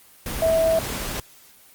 sine tone in noise, 651 Hz, E5, 22 cents flat, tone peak -16 dBFS, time 0.42-0.79 s, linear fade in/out 2 ms, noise pink, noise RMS -29 dBFS, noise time 0.26-1.2 s, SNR +10 dB, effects white hiss -51 dBFS RMS until 1.74 s + Opus 24 kbps

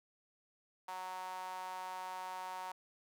sawtooth tone with high-pass filter, 185 Hz, F#3, in tune, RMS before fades -44 dBFS, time 0.88-2.72 s, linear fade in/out 5 ms, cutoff 870 Hz, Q 6.3, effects none

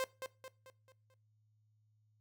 sawtooth tone with echo, 523.3 Hz, C5, in tune, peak -30 dBFS, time 0-0.04 s, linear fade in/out 0 ms, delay 220 ms, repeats 5, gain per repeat -7 dB, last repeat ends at 1.14 s, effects noise-tail reverb RT60 0.3 s tail -18 dB re dry + added 107 Hz sine -70 dBFS peak until 2.2 s

